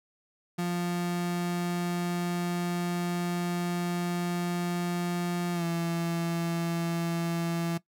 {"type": "tone with pitch glide", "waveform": "35% pulse", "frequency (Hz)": [175.1, 168.55], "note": ["F3", "E3"], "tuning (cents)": [5, 39], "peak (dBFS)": -26, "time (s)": [0.58, 7.78], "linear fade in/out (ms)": 10, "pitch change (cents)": -66, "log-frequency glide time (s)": [5.53, 5.64], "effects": ["noise-tail reverb RT60 0.1 s tail -18 dB re dry"]}